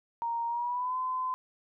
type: tone with pitch glide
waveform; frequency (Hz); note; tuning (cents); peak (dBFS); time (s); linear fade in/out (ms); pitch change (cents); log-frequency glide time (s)
sine; 932.3 to 1022.6; A#5 to C6; 0 to -40; -29; 0.22-1.34; 0; +160; 0.47-0.97
effects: none